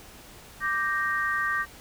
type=chord; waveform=sine; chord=G minor; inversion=second; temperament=equal; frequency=1174.7 / 1568 / 1864.7 Hz; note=D6 / G6 / Bb6; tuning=0 / 0 / 0 cents; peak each=-29 / -29 / -28 dBFS; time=0.6-1.66 s; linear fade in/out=50 ms; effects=pink hiss -48 dBFS RMS until 1.8 s